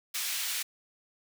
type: high-pass noise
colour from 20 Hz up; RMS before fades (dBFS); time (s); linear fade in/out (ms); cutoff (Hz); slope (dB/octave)
pink; -33; 0.14-0.63; 10; 2500; 12
effects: none